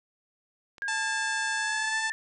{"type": "clicks", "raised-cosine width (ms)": 0.2, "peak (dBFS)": -31, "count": 2, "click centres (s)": [0.782, 0.822]}
{"type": "tone with pitch glide", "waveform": "sine", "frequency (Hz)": [1626, 1773.2], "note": ["G#6", "A6"], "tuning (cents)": [-37, 13], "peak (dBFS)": -29, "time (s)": [0.82, 2.12], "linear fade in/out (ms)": 0, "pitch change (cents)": 150, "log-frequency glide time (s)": [1.52, 2]}
{"type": "harmonic tone", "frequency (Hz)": 880, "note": "A5", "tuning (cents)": 0, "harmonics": [1, 2, 3, 4, 5, 6, 7, 8, 9, 10], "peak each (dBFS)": [-34, -37, -39, -40, -41, -42, -42, -43, -44, -44], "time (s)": [0.88, 2.1], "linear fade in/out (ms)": 2}
{"effects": []}